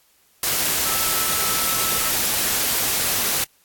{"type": "tone in noise", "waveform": "sine", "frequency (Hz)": 1312, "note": "E6", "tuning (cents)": -9, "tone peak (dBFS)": -30, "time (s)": [0.85, 2.1], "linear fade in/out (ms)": 2, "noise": "white", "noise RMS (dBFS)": -21, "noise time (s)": [0.43, 3.44], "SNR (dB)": -12, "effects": ["white hiss -59 dBFS RMS until 3.64 s", "AAC 64 kbps"]}